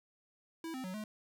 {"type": "tone with pitch steps", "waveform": "square", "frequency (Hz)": [327.3, 259.2, 185.2, 213.6], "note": ["E4", "C4", "F#3", "G#3"], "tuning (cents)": [-12, -16, 2, 49], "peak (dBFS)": -40, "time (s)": [0.64, 1.04], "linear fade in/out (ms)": 2, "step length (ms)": 100, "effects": []}